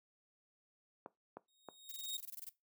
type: clicks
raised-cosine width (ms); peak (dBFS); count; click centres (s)
1; -31; 3; 1.061 / 1.37 / 1.687
type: tone with exponential growth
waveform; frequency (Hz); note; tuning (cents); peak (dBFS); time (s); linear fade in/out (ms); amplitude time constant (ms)
sawtooth; 3742; A#7; +6; -35; 1.48-2.17; 5; 150
type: noise bursts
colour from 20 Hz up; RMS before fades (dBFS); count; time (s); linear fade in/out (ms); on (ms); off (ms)
violet; -47; 13; 1.89-2.492; 2; 26; 22
effects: noise-tail reverb RT60 0.2 s tail -19 dB re dry + high-pass 300 Hz 12 dB/octave